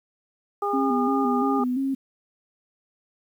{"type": "harmonic tone", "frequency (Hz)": 405.7, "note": "G#4", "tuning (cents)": -41, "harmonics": [1, 2, 3], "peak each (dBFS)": [-27, -27, -27], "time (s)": [0.62, 1.64], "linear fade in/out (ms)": 5}
{"type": "tone with vibrato", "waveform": "sine", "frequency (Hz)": 260, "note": "C4", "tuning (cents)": -11, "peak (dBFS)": -22, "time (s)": [0.73, 1.95], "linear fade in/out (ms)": 10, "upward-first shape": "square", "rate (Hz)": 2.9, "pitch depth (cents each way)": 67}
{"effects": ["9-bit"]}